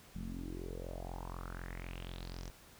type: tone with low-pass filter sweep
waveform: sawtooth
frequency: 44.02 Hz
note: F1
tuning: 14 cents sharp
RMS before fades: -44 dBFS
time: 0.15-2.5 s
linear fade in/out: 0 ms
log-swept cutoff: 190 to 6200 Hz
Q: 5.6
effects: pink hiss -59 dBFS RMS until 2.79 s